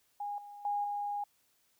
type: tone with level steps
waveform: sine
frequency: 819 Hz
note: G#5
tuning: 24 cents flat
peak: -35 / -46 / -30 / -33 dBFS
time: 0.2-1.24 s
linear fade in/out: 5 ms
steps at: 0.38 / 0.65 / 0.84 s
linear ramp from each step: 2 ms
effects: white hiss -72 dBFS RMS until 1.79 s